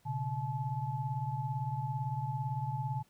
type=tone cluster; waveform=sine; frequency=121.8 / 139.6 / 863 Hz; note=B2 / C#3 / A5; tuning=-24 / +13 / -34 cents; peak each=-37 / -36 / -38 dBFS; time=0.05-3.03 s; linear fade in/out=20 ms; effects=pink hiss -69 dBFS RMS until 3.09 s